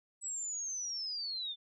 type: linear sweep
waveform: sine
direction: down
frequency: 7902 to 3497 Hz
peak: -36 dBFS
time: 0.21-1.56 s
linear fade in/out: 50 ms
effects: none